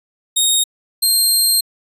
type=tone pair in turn; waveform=15% pulse; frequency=3730 / 4187 Hz; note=A#7 / C8; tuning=0 / 0 cents; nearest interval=major second; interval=200 cents; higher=second; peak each=-5 dBFS; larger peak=neither; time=0.36-0.64 / 1.02-1.61 s; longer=second; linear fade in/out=10 ms; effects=resampled to 32000 Hz